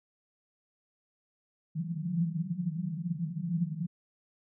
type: band-pass noise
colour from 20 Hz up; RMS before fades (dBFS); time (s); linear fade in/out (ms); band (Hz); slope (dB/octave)
pink; -33; 1.75-3.87; 10; 160 to 180; 96
effects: none